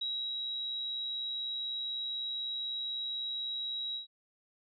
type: tone with ADSR envelope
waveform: sine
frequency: 3856 Hz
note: B7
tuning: 42 cents flat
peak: -32 dBFS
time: 0.01-4.07 s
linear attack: 7 ms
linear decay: 300 ms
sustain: -2 dB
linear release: 120 ms
effects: none